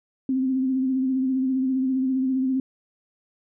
sine tone with vibrato, 261.6 Hz, C4, in tune, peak -20 dBFS, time 0.29-2.6 s, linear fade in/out 2 ms, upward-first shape sine, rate 15 Hz, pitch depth 35 cents each way, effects none

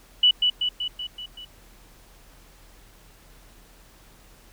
sine tone with echo, 2959 Hz, F#7, 1 cent flat, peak -13 dBFS, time 0.23-0.31 s, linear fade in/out 5 ms, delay 190 ms, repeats 6, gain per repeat -4 dB, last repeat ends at 1.45 s, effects added 40 Hz sine -52 dBFS peak until 4.52 s + pink hiss -54 dBFS RMS until 4.52 s

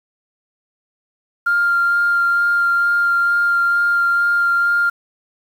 sine tone with vibrato, 1396.9 Hz, F6, in tune, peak -12 dBFS, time 1.46-4.9 s, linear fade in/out 10 ms, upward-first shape sine, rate 2.2 Hz, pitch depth 9 cents each way, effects tanh soft clip ceiling -8 dBFS + 7-bit

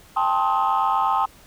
sine chord, A half-diminished seventh, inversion third, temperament just, 792 / 880 / 1056 / 1267.2 Hz, G5 / A5 / C6 / Eb6, +18 / 0 / +16 / +31 cents, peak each -22 / -22 / -22 / -23 dBFS, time 0.16-1.26 s, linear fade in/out 10 ms, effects tanh soft clip ceiling -12 dBFS + pink hiss -50 dBFS RMS until 1.46 s

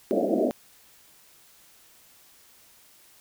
pink band-pass noise, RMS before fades -24 dBFS, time 0.11-0.51 s, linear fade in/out 0 ms, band 200 to 700 Hz, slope 96 dB/octave, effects white hiss -56 dBFS RMS until 3.2 s

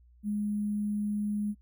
sine tone with sample-and-hold, 207.7 Hz, G#3, in tune, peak -28 dBFS, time 0.23-1.55 s, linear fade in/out 50 ms, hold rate 11025 Hz, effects noise-tail reverb RT60 0.1 s tail -26 dB re dry + added 60 Hz sine -56 dBFS peak until 1.61 s

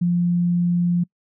sine tone, 174.61 Hz, F3, in tune, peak -16 dBFS, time 0.01-1.04 s, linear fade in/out 10 ms, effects noise-tail reverb RT60 0.1 s tail -26 dB re dry

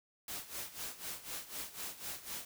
white noise with tremolo, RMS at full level -41 dBFS, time 0.28-2.45 s, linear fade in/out 2 ms, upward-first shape sine, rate 4 Hz, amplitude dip 80%, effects none

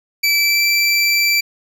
25% pulse tone with pitch glide, 2317 to 2336 Hz, D7 to D7, -24 to -10 cents, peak -9 dBFS, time 0.23-1.41 s, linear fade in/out 10 ms, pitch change +14 cents, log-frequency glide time 0.35-0.63 s, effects none

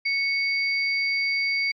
sine tone pair together, 2213 / 4689 Hz, C#7 / D8, -3 / -4 cents, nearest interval octave + minor second, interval 1299 cents, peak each -22 / -29 dBFS, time 0.05-1.72 s, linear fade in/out 10 ms, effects MP3 64 kbps

